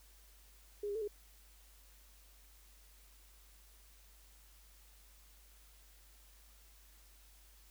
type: tone with pitch steps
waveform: sine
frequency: 412.8 / 405 / 444 / 413.7 Hz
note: G#4 / G#4 / A4 / G#4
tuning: -10 / -43 / +16 / -7 cents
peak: -36 dBFS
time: 0.83-1.078 s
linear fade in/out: 5 ms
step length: 62 ms
effects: added 50 Hz sine -61 dBFS peak until 7.7 s + white hiss -65 dBFS RMS until 7.7 s